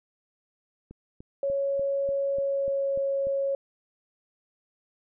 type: click train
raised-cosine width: 3 ms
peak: -31 dBFS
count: 9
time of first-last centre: 0.91-3.27 s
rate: 3.39 Hz
type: tone with pitch glide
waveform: sine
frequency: 554.4 to 550.3 Hz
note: C#5 to C#5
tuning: 0 to -13 cents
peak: -24 dBFS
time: 1.43-3.55 s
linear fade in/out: 2 ms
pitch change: -13 cents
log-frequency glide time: 2.33-2.97 s
effects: none